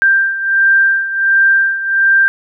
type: beating tone pair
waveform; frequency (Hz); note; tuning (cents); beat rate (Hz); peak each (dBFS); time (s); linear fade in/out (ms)
sine; 1580 / 1581.4; G6 / G6; +13 / +15; 1.4; -10 / -15; 0.02-2.28; 0
effects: none